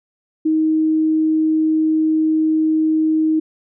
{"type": "tone", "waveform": "sine", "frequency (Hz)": 314.6, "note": "D#4", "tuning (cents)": 19, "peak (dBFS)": -13, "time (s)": [0.45, 3.4], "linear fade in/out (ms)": 10, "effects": []}